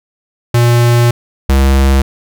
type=tone pair in turn; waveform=square; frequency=119.4 / 67.48 Hz; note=A#2 / C#2; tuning=+42 / -46 cents; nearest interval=minor seventh; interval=988 cents; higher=first; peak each=-7 dBFS; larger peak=neither; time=0.54-1.11 / 1.49-2.02 s; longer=first; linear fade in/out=5 ms; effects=none